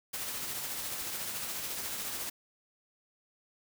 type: noise with tremolo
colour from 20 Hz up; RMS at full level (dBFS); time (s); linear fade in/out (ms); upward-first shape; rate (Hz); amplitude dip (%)
white; -36; 0.13-2.3; 10; triangle; 14; 35
effects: none